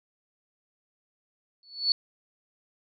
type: tone with exponential growth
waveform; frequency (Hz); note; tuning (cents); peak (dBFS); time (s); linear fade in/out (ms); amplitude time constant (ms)
sine; 4435; C#8; 0; -17; 1.63-1.92; 1; 61
effects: none